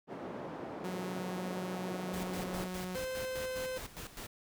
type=band-pass noise; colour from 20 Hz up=white; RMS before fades=-43 dBFS; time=0.07-2.69 s; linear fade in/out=50 ms; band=160 to 600 Hz; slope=12 dB/octave
type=tone; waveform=sawtooth; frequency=183.3 Hz; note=F#3; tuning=16 cents flat; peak=-34 dBFS; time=0.84-2.96 s; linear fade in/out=5 ms
type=noise with tremolo; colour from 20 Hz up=pink; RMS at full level=-44 dBFS; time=2.13-4.27 s; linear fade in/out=10 ms; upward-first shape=square; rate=4.9 Hz; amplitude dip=70%
type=tone with pitch glide; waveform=45% pulse; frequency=518 to 514.7 Hz; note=C5 to C5; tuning=-17 to -29 cents; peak=-36 dBFS; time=2.95-3.78 s; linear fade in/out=5 ms; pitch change=-12 cents; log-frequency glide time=3.22-3.55 s
effects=none